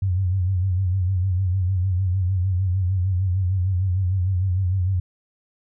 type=tone with vibrato; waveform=sine; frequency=92.8 Hz; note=F#2; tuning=6 cents sharp; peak=-18 dBFS; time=0.02-5 s; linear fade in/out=5 ms; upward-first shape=sine; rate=6.6 Hz; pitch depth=84 cents each way; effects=none